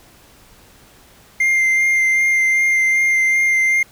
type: tone with vibrato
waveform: triangle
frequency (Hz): 2100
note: C7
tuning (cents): +6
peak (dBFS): -11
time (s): 1.4-3.83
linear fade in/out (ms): 5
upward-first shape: sine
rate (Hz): 2.6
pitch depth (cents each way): 13
effects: pink hiss -48 dBFS RMS until 3.91 s